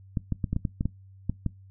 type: clicks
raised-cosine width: 5 ms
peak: -14 dBFS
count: 10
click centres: 0.172 / 0.323 / 0.442 / 0.53 / 0.564 / 0.652 / 0.809 / 0.856 / 1.296 / 1.463 s
effects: noise-tail reverb RT60 0.2 s tail -22 dB re dry + added 96 Hz sine -48 dBFS peak until 1.7 s